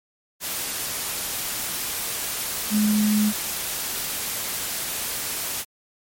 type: tone in noise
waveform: sine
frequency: 211.1 Hz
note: G#3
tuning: 29 cents sharp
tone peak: -17 dBFS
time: 2.7-3.33 s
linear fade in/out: 50 ms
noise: white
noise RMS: -28 dBFS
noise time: 0.4-5.65 s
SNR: +8 dB
effects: MP3 64 kbps